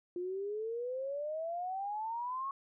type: exponential sweep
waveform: sine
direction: up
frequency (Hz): 349.2 to 1108.7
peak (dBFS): -35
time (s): 0.16-2.51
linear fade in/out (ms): 2
effects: none